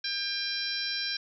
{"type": "harmonic tone with a mistuned harmonic", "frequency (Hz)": 800, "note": "G5", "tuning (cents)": 35, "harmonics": [2, 3, 4, 5, 6, 7], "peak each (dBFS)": [-37, -39, -40, -35, -37, -35], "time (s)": [0.04, 1.17], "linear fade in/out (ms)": 5, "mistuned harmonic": 7, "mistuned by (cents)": -39, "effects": []}